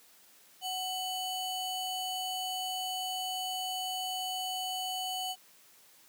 square ring-modulated tone, 1864.7 Hz, A#6, in tune, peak -31 dBFS, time 0.61-5.36 s, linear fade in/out 50 ms, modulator 1120 Hz, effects white hiss -60 dBFS RMS until 6.08 s + high-pass 150 Hz 12 dB/octave

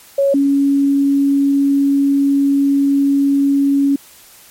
sine tone pair in turn, 554.4 / 279 Hz, C#5 / C#4, 0 / +11 cents, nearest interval octave, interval 1189 cents, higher first, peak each -10 dBFS, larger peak neither, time 0.18-0.34 / 0.34-3.96 s, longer second, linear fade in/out 5 ms, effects white hiss -43 dBFS RMS until 4.5 s + MP3 64 kbps

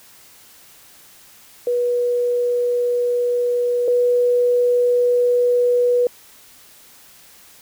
sine tone pair in turn, 486.2 / 488.5 Hz, B4 / B4, -27 / -19 cents, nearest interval unison, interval 8 cents, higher second, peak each -16 / -13 dBFS, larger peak second, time 1.67-3.88 / 3.88-6.07 s, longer first, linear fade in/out 2 ms, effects white hiss -47 dBFS RMS until 7.61 s

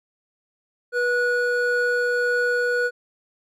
triangle tone pair together, 487.1 / 1463 Hz, B4 / F#6, -24 / -20 cents, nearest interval octave + perfect fifth, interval 1904 cents, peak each -20 dBFS, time 0.92-2.91 s, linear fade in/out 50 ms, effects none

